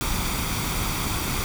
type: noise with comb filter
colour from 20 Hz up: pink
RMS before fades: -26 dBFS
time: 0.01-1.44 s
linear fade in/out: 0 ms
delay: 0.86 ms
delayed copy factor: +0.5
effects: none